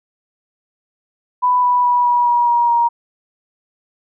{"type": "tone with pitch steps", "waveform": "sine", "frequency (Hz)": [993, 984.4, 975.9, 967.5, 959.2, 950.9, 942.7], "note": ["B5", "B5", "B5", "B5", "A#5", "A#5", "A#5"], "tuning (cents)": [9, -6, -21, -36, 49, 34, 19], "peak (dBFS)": -11, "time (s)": [1.42, 2.89], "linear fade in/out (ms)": 20, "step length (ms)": 210, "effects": []}